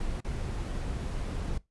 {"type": "noise with dropouts", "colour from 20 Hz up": "brown", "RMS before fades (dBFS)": -33, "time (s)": [0, 1.58], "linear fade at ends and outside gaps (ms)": 5, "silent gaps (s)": [0.206, 0.245], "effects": ["noise-tail reverb RT60 0.2 s tail -21 dB re dry", "resampled to 24000 Hz"]}